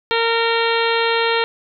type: harmonic tone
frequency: 459.9 Hz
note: A#4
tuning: 23 cents flat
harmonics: 1 / 2 / 3 / 4 / 5 / 6 / 7 / 8 / 9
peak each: -19 / -22 / -24 / -25 / -26 / -27 / -27 / -28 / -29 dBFS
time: 0.11-1.44 s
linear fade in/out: 0 ms
effects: none